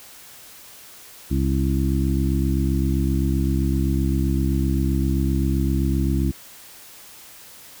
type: harmonic tone with a mistuned harmonic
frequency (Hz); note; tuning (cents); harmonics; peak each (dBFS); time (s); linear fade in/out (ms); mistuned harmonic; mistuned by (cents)
67.7; C#2; -40; 1 / 2 / 3 / 4 / 5; -21 / -24 / -26 / -27 / -28; 1.3-6.32; 20; 5; -41
effects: white hiss -44 dBFS RMS until 7.8 s